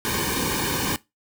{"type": "noise with comb filter", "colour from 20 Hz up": "pink", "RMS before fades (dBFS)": -25, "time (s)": [0.05, 0.96], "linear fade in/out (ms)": 0, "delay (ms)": 1.5, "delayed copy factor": -1, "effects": ["noise-tail reverb RT60 0.2 s tail -19 dB re dry"]}